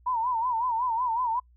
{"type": "tone with vibrato", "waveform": "sine", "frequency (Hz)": 953, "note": "A#5", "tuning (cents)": 38, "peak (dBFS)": -24, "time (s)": [0.06, 1.4], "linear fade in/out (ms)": 10, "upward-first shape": "sine", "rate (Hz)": 5.4, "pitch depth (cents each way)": 120, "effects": ["noise-tail reverb RT60 0.1 s tail -26 dB re dry", "added 60 Hz sine -55 dBFS peak until 1.56 s"]}